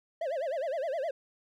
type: tone with vibrato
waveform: triangle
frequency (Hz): 594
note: D5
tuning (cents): +20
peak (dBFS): -28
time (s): 0.21-1.11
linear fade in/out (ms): 5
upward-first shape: sine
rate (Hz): 9.7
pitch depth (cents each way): 250
effects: none